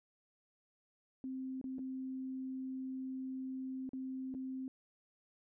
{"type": "tone with dropouts", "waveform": "sine", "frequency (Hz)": 261.6, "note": "C4", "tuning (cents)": 0, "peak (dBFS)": -39, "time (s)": [1.24, 4.68], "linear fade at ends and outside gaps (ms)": 1, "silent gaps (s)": [[1.614, 1.641], [1.784, 1.791], [3.892, 3.933], [4.341, 4.348]], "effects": []}